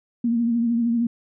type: tone with vibrato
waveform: sine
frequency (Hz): 234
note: A#3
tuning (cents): +7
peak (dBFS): -18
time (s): 0.24-1.07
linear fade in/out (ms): 5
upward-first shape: triangle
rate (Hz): 13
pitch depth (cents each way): 53
effects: none